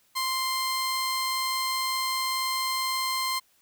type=tone pair together; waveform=sawtooth; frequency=1046.5 / 2093 Hz; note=C6 / C7; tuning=0 / 0 cents; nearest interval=octave; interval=1200 cents; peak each=-24 dBFS; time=0.15-3.4 s; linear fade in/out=20 ms; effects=white hiss -65 dBFS RMS until 3.61 s